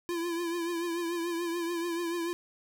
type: tone with vibrato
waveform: square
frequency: 340.8 Hz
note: F4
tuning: 42 cents flat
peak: -31 dBFS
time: 0.09-2.33 s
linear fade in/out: 0 ms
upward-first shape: triangle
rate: 6.9 Hz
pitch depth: 60 cents each way
effects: none